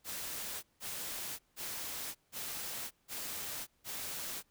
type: noise bursts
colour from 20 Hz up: white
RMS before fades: -41 dBFS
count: 6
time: 0.04-4.43 s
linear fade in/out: 50 ms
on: 590 ms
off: 170 ms
effects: pink hiss -74 dBFS RMS until 4.5 s